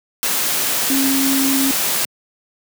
sine tone in noise, 270.6 Hz, C#4, 42 cents flat, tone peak -16 dBFS, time 0.9-1.71 s, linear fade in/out 0 ms, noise white, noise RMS -19 dBFS, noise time 0.23-2.05 s, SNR 0 dB, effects high-pass 150 Hz 12 dB/octave

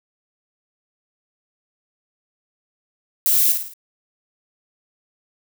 violet noise with echo, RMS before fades -17 dBFS, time 3.26-3.52 s, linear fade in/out 0 ms, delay 54 ms, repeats 4, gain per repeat -6 dB, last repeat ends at 3.736 s, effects none

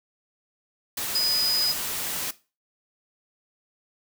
sine tone in noise, 4978 Hz, D#8, in tune, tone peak -20 dBFS, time 1.15-1.72 s, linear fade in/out 5 ms, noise white, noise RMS -30 dBFS, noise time 0.97-2.31 s, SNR +7 dB, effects noise-tail reverb RT60 0.3 s tail -17 dB re dry

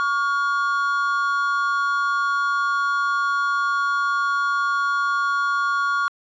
triangle tone pair together, 1125.5 / 1418 Hz, C#6 / F6, +26 / +26 cents, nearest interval major third, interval 400 cents, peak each -20 dBFS, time 0-6.08 s, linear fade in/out 0 ms, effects resampled to 16000 Hz

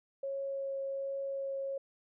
sine tone with vibrato, 547 Hz, C#5, 23 cents flat, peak -34 dBFS, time 0.23-1.78 s, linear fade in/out 5 ms, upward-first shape triangle, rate 1.3 Hz, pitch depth 8 cents each way, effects none

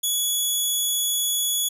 10% pulse tone, 3387 Hz, G#7, 33 cents sharp, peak -13 dBFS, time 0.03-1.69 s, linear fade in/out 10 ms, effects resampled to 32000 Hz + 9-bit

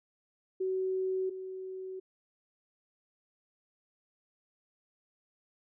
sine tone pair in turn, 376.2 / 376.2 Hz, F#4 / F#4, +29 / +29 cents, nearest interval unison, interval 0 cents, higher neither, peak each -29 / -38 dBFS, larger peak first, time 0.6-1.3 / 1.3-2 s, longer neither, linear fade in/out 10 ms, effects none

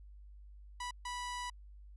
sawtooth tone bursts at uneven times, 983 Hz, B5, 8 cents flat, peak -35 dBFS, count 2, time 0.8-0.91 / 1.05-1.5 s, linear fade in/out 5 ms, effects added 50 Hz sine -51 dBFS peak until 1.96 s + resampled to 24000 Hz

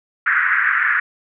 pink band-pass noise, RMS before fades -17 dBFS, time 0.26-1 s, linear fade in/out 5 ms, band 1400 to 1900 Hz, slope 48 dB/octave, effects none

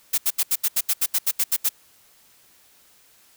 blue noise bursts, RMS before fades -20 dBFS, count 13, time 0.13-1.692 s, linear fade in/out 10 ms, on 50 ms, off 76 ms, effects white hiss -56 dBFS RMS until 3.36 s

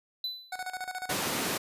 triangle tone with exponential decay, 4000 Hz, B7, 21 cents sharp, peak -27 dBFS, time 0.24-0.63 s, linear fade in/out 2 ms, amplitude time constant 84 ms
25% pulse tone with tremolo, 740 Hz, F#5, in tune, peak -29 dBFS, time 0.52-1.14 s, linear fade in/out 5 ms, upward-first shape square, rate 14 Hz, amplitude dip 75%
pink high-pass noise, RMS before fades -31 dBFS, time 1.09-1.58 s, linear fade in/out 10 ms, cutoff 200 Hz, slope 12 dB/octave
effects resampled to 32000 Hz

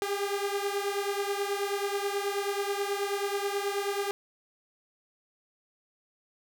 sawtooth beating tone pair, 398.1 / 407.4 Hz, G4 / G#4, +27 / -33 cents, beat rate 9.3 Hz, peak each -27 / -29 dBFS, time 0.02-4.11 s, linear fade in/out 0 ms, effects none

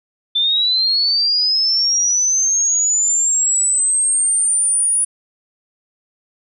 sine linear sweep, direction up, 3524 to 9780 Hz, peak -13 dBFS, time 0.35-5.05 s, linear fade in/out 10 ms, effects none

